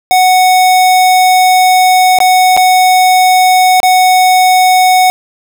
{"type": "tone with dropouts", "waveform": "square", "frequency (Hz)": 740, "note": "F#5", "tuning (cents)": 0, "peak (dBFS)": -5, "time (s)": [0.11, 5.1], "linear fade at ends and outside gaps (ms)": 0, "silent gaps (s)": [[2.187, 2.203], [2.566, 2.574], [3.802, 3.831]], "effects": []}